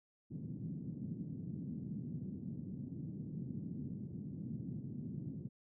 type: band-pass noise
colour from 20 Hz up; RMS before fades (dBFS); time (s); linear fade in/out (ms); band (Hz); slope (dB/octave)
pink; -44; 0.3-5.49; 20; 130 to 240; 24
effects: none